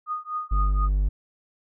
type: tone with tremolo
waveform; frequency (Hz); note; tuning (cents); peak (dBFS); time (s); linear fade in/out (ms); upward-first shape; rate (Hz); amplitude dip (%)
sine; 1235; D#6; -13; -24; 0.06-0.89; 50; triangle; 4.1; 100
type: tone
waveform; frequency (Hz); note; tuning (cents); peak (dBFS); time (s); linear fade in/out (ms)
triangle; 49.35; G1; +12; -17; 0.51-1.09; 10
effects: none